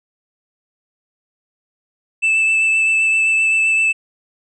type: tone with vibrato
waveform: triangle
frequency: 2637 Hz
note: E7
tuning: in tune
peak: -11 dBFS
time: 2.22-3.93 s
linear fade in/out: 20 ms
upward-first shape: triangle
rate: 7.7 Hz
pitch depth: 14 cents each way
effects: resampled to 24000 Hz